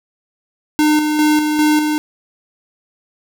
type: tone with tremolo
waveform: square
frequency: 303.2 Hz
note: D#4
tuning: 45 cents flat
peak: -11 dBFS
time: 0.79-1.98 s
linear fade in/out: 0 ms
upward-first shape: square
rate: 2.5 Hz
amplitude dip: 40%
effects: none